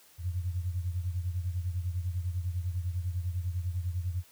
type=beating tone pair; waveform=sine; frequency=87.3 / 97.3 Hz; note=F2 / G2; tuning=0 / -12 cents; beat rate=10 Hz; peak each=-31 / -36 dBFS; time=0.18-4.24 s; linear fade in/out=50 ms; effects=white hiss -59 dBFS RMS until 4.31 s